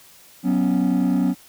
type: chord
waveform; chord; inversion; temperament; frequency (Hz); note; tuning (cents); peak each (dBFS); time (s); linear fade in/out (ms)
triangle; F# suspended fourth; none; equal; 185 / 246.9 / 277.2; F#3 / B3 / C#4; 0 / 0 / 0; -18; 0.43-1.35; 50
effects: tanh soft clip ceiling -11 dBFS + white hiss -49 dBFS RMS until 1.48 s